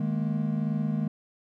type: chord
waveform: triangle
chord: D# suspended fourth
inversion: none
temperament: equal with one note detuned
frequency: 155.56 / 210.8 / 233.1 Hz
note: D#3 / G#3 / A#3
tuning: 0 / +26 / 0 cents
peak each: -27 / -27 / -30 dBFS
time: 0-1.08 s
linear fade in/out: 5 ms
effects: none